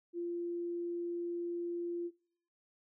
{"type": "tone", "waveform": "sine", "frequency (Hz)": 345.4, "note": "F4", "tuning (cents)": -19, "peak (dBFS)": -35, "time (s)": [0.13, 2.11], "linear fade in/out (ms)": 50, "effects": ["noise-tail reverb RT60 0.6 s tail -22 dB re dry"]}